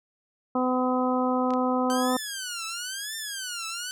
harmonic tone, 253.6 Hz, B3, 46 cents sharp, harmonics 1 / 2 / 3 / 4 / 5, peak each -25 / -28 / -30 / -31 / -32 dBFS, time 0.55-2.17 s, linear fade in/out 5 ms
clicks, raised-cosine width 0.2 ms, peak -24 dBFS, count 2, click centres 1.506 / 1.537 s
10% pulse tone with vibrato, 1536 Hz, G6, 36 cents flat, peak -23 dBFS, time 1.9-3.91 s, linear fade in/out 0 ms, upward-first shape triangle, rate 0.99 Hz, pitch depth 280 cents each way
effects none

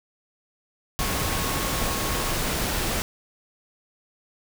sine tone in noise, 1096 Hz, C#6, 20 cents flat, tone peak -35 dBFS, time 0.99-2.33 s, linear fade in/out 0 ms, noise pink, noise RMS -26 dBFS, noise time 0.99-3.02 s, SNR -12 dB, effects none

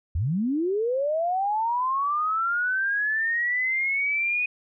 sine linear sweep, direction up, 69 to 2489 Hz, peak -22 dBFS, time 0.15-4.46 s, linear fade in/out 5 ms, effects none

